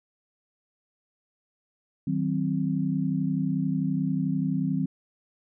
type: chord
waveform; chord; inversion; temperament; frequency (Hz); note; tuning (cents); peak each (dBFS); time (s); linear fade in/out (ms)
sine; C diminished; first; just; 156.98 / 188.37 / 261.6; Eb3 / Gb3 / C4; +16 / +31 / 0; -28; 2.07-4.86; 5
effects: none